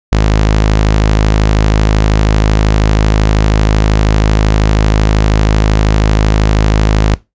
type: tone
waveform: sawtooth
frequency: 52.8 Hz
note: G#1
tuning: 29 cents sharp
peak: -3 dBFS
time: 0.12-7.15 s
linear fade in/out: 5 ms
effects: noise-tail reverb RT60 0.2 s tail -19 dB re dry + resampled to 16000 Hz